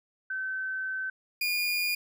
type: tone pair in turn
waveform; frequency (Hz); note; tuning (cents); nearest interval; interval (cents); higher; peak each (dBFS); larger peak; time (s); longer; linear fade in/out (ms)
sine / 30% pulse; 1534 / 2429; G6 / D#7; -38 / -42; minor sixth; 796; second; -30 / -24; second; 0.3-1.1 / 1.41-1.95; first; 5
effects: none